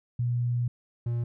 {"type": "tone pair in turn", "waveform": ["sine", "triangle"], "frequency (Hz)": [121.1, 118.68], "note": ["B2", "A#2"], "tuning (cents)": [-34, 31], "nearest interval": "unison", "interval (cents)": 35, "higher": "first", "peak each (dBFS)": -24, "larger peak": "neither", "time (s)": [[0.19, 0.68], [1.06, 1.24]], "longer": "first", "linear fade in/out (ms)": 5, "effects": []}